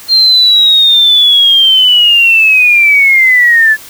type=linear sweep; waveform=sine; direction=down; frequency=4205 to 1716 Hz; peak=-3 dBFS; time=0.08-3.77 s; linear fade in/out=50 ms; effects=white hiss -32 dBFS RMS until 3.89 s